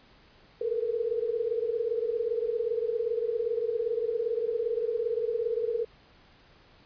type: tone cluster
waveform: sine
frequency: 436 / 463.6 / 481.1 Hz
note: A4 / A#4 / B4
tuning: -16 / -10 / -45 cents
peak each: -31 dBFS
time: 0.61-5.85 s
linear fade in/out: 5 ms
effects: pink hiss -58 dBFS RMS until 6.85 s + resampled to 11025 Hz